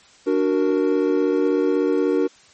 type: chord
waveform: triangle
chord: D augmented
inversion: none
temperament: equal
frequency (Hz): 293.7 / 370 / 466.2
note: D4 / F#4 / A#4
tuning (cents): 0 / 0 / 0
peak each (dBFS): -19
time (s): 0.26-2.28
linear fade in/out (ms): 20
effects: white hiss -51 dBFS RMS until 2.53 s + MP3 32 kbps